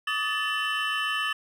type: tone cluster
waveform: triangle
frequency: 1148 / 1255 / 1749 / 2697 / 3019 Hz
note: D6 / D#6 / A6 / E7 / F#7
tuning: -40 / +15 / -11 / +39 / +34 cents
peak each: -33 / -31 / -28 / -32 / -30 dBFS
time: 0.07-1.33 s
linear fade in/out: 5 ms
effects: none